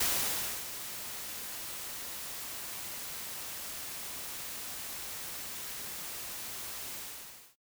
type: noise with ADSR envelope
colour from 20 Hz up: white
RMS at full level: -29 dBFS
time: 0-7.56 s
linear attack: 7 ms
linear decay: 630 ms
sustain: -12 dB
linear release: 620 ms
effects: noise-tail reverb RT60 0.1 s tail -21 dB re dry